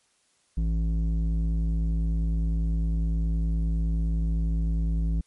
square tone with low-pass filter, 54.9 Hz, A1, 3 cents flat, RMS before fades -25 dBFS, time 0.57-5.21 s, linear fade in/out 5 ms, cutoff 180 Hz, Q 1.3, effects white hiss -67 dBFS RMS until 5.26 s + MP3 48 kbps

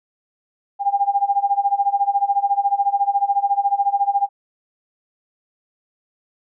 sine tone with tremolo, 802 Hz, G5, 39 cents sharp, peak -12 dBFS, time 0.79-4.29 s, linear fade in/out 50 ms, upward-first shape sine, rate 14 Hz, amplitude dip 90%, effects none

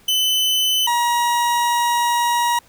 40% pulse tone pair in turn, 3026 / 953.1 Hz, F#7 / A#5, +38 / +38 cents, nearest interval octave + minor sixth, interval 2000 cents, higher first, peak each -15 dBFS, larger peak neither, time 0.08-0.87 / 0.87-2.59 s, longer second, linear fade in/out 5 ms, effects pink hiss -52 dBFS RMS until 2.68 s

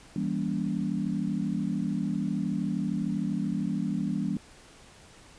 sine chord, E diminished seventh, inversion none, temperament just, 164.81 / 197.78 / 237.3 / 284.8 Hz, E3 / G3 / Bb3 / Db4, 0 / +16 / +31 / +47 cents, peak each -33 / -30 / -33 / -34 dBFS, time 0.16-4.37 s, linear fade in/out 2 ms, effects pink hiss -53 dBFS RMS until 5.38 s + resampled to 22050 Hz

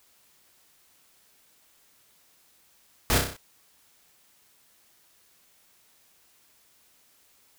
pink noise with echo, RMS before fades -23 dBFS, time 3.1-3.18 s, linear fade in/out 0 ms, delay 31 ms, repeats 6, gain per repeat -4 dB, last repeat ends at 3.366 s, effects white hiss -62 dBFS RMS until 7.58 s

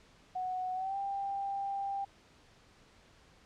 sine tone with pitch glide, 739 to 792 Hz, F#5 to G5, -2 to +18 cents, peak -33 dBFS, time 0.35-2.05 s, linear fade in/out 10 ms, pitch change +120 cents, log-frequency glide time 0.74-0.97 s, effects pink hiss -62 dBFS RMS until 3.45 s + low-pass 6000 Hz 12 dB/octave

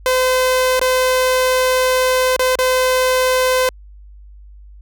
sawtooth tone with dropouts, 512 Hz, C5, 38 cents flat, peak -9 dBFS, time 0.06-3.69 s, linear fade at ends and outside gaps 1 ms, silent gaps 0.795-0.814 / 2.364-2.394 / 2.555-2.588 s, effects added 50 Hz sine -37 dBFS peak until 4.81 s

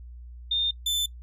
sine / 40% pulse tone pair in turn, 3631 / 3528 Hz, A#7 / A7, -46 / +4 cents, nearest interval unison, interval 50 cents, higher first, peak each -22 dBFS, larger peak neither, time 0.51-0.71 / 0.86-1.06 s, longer neither, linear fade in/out 5 ms, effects noise-tail reverb RT60 0.1 s tail -21 dB re dry + added 60 Hz sine -40 dBFS peak until 1.22 s

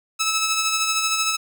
10% pulse tone with tremolo, 1302 Hz, E6, 22 cents flat, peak -10 dBFS, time 0.19-1.37 s, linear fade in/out 20 ms, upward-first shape sine, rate 13 Hz, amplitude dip 40%, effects none

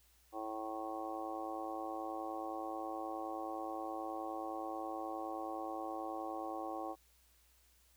harmonic tone, 109.5 Hz, A2, 8 cents flat, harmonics 3 / 4 / 5 / 6 / 7 / 8 / 9 / 10, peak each -45 / -52 / -47 / -53 / -43 / -55 / -55 / -48 dBFS, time 0.32-6.96 s, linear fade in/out 50 ms, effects added 60 Hz sine -70 dBFS peak until 7.96 s + white hiss -70 dBFS RMS until 7.96 s

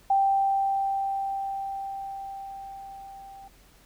sine tone with level ramp, 784 Hz, G5, in tune, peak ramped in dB -18 to -43 dBFS, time 0.1-3.48 s, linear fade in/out 5 ms, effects added 44 Hz sine -58 dBFS peak until 3.85 s + pink hiss -58 dBFS RMS until 3.85 s

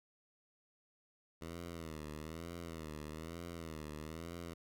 10% pulse tone with vibrato, 80.5 Hz, E2, 41 cents flat, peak -36 dBFS, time 1.41-4.54 s, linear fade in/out 10 ms, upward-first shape sine, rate 1.1 Hz, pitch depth 110 cents each way, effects none

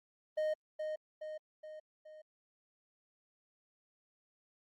triangle tone with echo, 618 Hz, D#5, 12 cents flat, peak -29 dBFS, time 0.37-0.54 s, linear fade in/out 10 ms, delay 420 ms, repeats 4, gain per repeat -5 dB, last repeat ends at 2.22 s, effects Opus 24 kbps

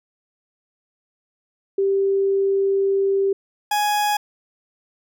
sine / 40% pulse tone pair in turn, 392 / 833.3 Hz, G4 / G#5, 0 / +6 cents, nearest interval octave + minor second, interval 1306 cents, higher second, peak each -16 / -17 dBFS, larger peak first, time 1.78-3.33 / 3.71-4.17 s, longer first, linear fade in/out 5 ms, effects none

